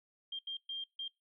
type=tone bursts at uneven times; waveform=sine; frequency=3193 Hz; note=G7; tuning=31 cents sharp; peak=-37 dBFS; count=4; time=0.32-0.39 / 0.47-0.57 / 0.69-0.84 / 0.99-1.08 s; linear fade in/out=5 ms; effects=noise-tail reverb RT60 0.2 s tail -21 dB re dry